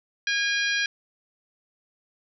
harmonic tone with a mistuned harmonic, 811 Hz, G#5, 41 cents flat, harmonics 2 / 3 / 4 / 5 / 6 / 7, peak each -25 / -29 / -31 / -33 / -35 / -36 dBFS, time 0.27-0.86 s, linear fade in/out 2 ms, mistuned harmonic 2, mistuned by +16 cents, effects none

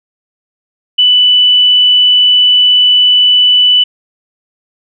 sine tone, 2981 Hz, F#7, 12 cents sharp, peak -4 dBFS, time 0.98-3.84 s, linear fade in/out 10 ms, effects none

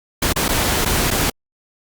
pink noise with dropouts, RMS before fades -18 dBFS, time 0.22-1.3 s, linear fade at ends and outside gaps 5 ms, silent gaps 0.328-0.36 / 0.482-0.489 / 0.85-0.858 / 1.105-1.111 s, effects Opus 48 kbps

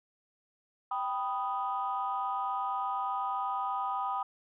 sine chord, G augmented, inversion none, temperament equal, 784 / 987.8 / 1244.5 Hz, G5 / B5 / D#6, 0 / 0 / 0 cents, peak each -34 dBFS, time 0.91-4.23 s, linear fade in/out 5 ms, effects tanh soft clip ceiling -22 dBFS

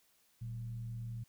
sine tone with frequency modulation, 116.54 Hz, A#2, in tune, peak -39 dBFS, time 0.41-1.24 s, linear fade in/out 10 ms, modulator 77.5 Hz, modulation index 0.35, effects white hiss -71 dBFS RMS until 1.28 s

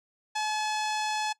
sawtooth tone with low-pass filter, 856 Hz, A5, 48 cents flat, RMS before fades -30 dBFS, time 0.35-1.33 s, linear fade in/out 10 ms, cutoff 6500 Hz, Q 1.4, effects noise-tail reverb RT60 0.1 s tail -20 dB re dry

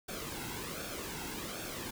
pink noise with flanger, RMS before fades -41 dBFS, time 0.08-1.91 s, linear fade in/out 10 ms, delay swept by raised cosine 1 to 1.71 ms, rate 1.3 Hz, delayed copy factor -0.6, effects none

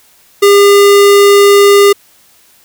square tone, 403.4 Hz, G4, 50 cents sharp, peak -3 dBFS, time 0.42-1.93 s, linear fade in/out 10 ms, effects white hiss -46 dBFS RMS until 2.64 s

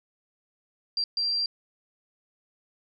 sine tone bursts at uneven times, 4728 Hz, D8, 11 cents sharp, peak -24 dBFS, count 2, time 0.97-1.04 / 1.17-1.46 s, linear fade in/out 2 ms, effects none

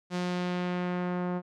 sawtooth tone with low-pass filter sweep, 178.9 Hz, F3, 42 cents sharp, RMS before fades -31 dBFS, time 0.1-1.42 s, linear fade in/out 50 ms, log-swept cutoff 6300 to 1100 Hz, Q 0.94, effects none

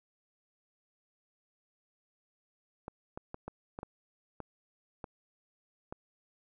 clicks, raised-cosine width 1 ms, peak -26 dBFS, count 9, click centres 2.881 / 3.175 / 3.344 / 3.48 / 3.789 / 3.831 / 4.403 / 5.042 / 5.925 s, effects none

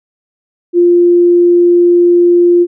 sine tone, 349.2 Hz, F4, in tune, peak -4 dBFS, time 0.73-2.67 s, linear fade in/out 50 ms, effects none

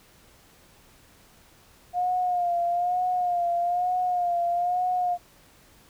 sine tone with vibrato, 710 Hz, F5, 28 cents sharp, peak -22 dBFS, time 1.93-5.18 s, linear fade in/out 50 ms, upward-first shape sine, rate 1.1 Hz, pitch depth 47 cents each way, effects pink hiss -56 dBFS RMS until 5.89 s

